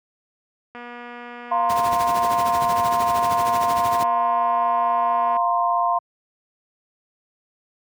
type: click train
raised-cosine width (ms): 0.5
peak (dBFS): -23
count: 1114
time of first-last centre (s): 0.75-5.368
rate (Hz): 241
type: chord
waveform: sine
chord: F suspended fourth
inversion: none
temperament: just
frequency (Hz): 698.5 / 931.3 / 1047.7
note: F5 / Bb5 / C6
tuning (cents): 0 / -2 / +2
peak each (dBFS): -21 / -24 / -21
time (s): 1.51-5.99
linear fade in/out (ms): 10
type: noise with tremolo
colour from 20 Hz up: pink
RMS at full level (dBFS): -29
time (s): 1.69-4.04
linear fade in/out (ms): 10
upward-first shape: sine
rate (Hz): 13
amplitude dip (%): 75
effects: high-pass 80 Hz 12 dB/octave